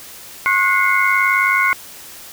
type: tone cluster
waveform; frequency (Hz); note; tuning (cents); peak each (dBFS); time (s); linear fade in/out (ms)
sine; 1082 / 1459 / 2082 / 2181; C#6 / F#6 / C7 / C#7; -42 / -25 / -9 / -29; -18; 0.46-1.73; 0
effects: white hiss -37 dBFS RMS until 2.32 s